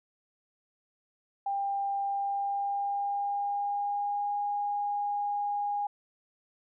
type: tone with pitch glide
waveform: sine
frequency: 796 to 818.4 Hz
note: G5 to G#5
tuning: +26 to -26 cents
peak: -28 dBFS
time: 1.46-5.87 s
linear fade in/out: 5 ms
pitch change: +48 cents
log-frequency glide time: 2.03-4.36 s
effects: none